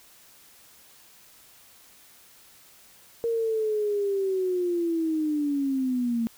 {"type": "linear sweep", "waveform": "sine", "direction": "down", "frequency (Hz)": [466.2, 226.1], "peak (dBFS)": -23, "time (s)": [3.24, 6.27], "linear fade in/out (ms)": 0, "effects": ["white hiss -54 dBFS RMS until 6.37 s"]}